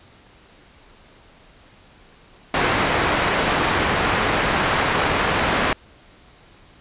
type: low-pass noise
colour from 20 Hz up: white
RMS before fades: -20 dBFS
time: 2.54-5.73 s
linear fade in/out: 2 ms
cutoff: 1800 Hz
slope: 12 dB/octave
effects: pink hiss -50 dBFS RMS until 6.8 s + resampled to 8000 Hz